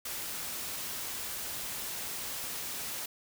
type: noise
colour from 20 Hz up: white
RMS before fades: -38 dBFS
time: 0.05-3.06 s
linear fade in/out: 5 ms
effects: none